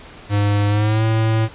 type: tone with pitch glide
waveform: square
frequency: 102.5 to 111.13 Hz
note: G#2 to A2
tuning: -22 to +18 cents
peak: -15 dBFS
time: 0.29-1.49 s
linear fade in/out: 50 ms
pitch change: +140 cents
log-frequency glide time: 0.68-1.04 s
effects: pink hiss -40 dBFS RMS until 1.54 s + resampled to 8000 Hz